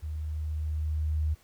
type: tone with level ramp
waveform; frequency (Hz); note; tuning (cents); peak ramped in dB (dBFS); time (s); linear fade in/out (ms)
sine; 77; D#2; -17; -32 to -24; 0.02-1.35; 20
effects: pink hiss -61 dBFS RMS until 1.43 s